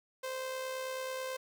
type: tone with amplitude modulation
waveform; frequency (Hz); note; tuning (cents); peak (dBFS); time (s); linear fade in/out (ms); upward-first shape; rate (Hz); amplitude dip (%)
sawtooth; 520; C5; -11; -31; 0.23-1.37; 10; sine; 69.2; 35
effects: none